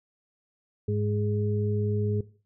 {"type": "harmonic tone", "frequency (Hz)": 104.1, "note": "G#2", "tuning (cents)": 5, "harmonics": [1, 2, 4], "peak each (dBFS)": [-26, -32, -30], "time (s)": [0.88, 2.21], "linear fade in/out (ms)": 5, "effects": ["noise-tail reverb RT60 0.4 s tail -18 dB re dry"]}